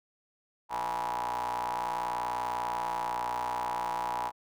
35% pulse ring-modulated tone, 60.3 Hz, B1, 41 cents flat, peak -26 dBFS, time 0.69-4.32 s, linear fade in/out 50 ms, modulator 905 Hz, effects none

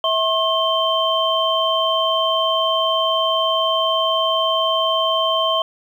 sine tone cluster, 650 / 1074 / 3118 Hz, E5 / C6 / G7, -24 / +45 / -10 cents, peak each -20 dBFS, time 0.04-5.62 s, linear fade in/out 2 ms, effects 8-bit

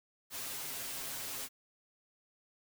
white noise with comb filter, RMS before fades -41 dBFS, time 0.3-1.49 s, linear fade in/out 50 ms, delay 7.4 ms, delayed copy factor +1, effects none

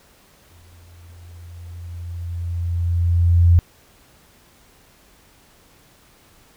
sine tone with exponential growth, 86.1 Hz, F2, 24 cents flat, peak -8 dBFS, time 0.5-3.59 s, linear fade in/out 0 ms, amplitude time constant 670 ms, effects pink hiss -53 dBFS RMS until 6.56 s

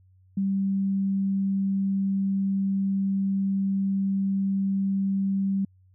sine tone, 195 Hz, G3, 9 cents flat, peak -22 dBFS, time 0.37-5.65 s, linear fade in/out 5 ms, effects added 93 Hz sine -55 dBFS peak until 5.94 s

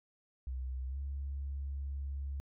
sine tone with pitch glide, 64.4 to 69.42 Hz, C2 to C#2, -27 to +3 cents, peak -35 dBFS, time 0.47-2.4 s, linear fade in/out 0 ms, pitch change +130 cents, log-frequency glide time 0.87-0.98 s, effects tanh soft clip ceiling -31 dBFS

